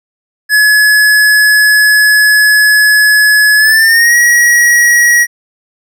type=tone with pitch glide; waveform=square; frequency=1700 to 1908.2 Hz; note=G#6 to A#6; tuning=+40 to +40 cents; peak=-5 dBFS; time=0.49-5.27 s; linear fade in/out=50 ms; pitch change=+200 cents; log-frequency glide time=3.57-4.16 s; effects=none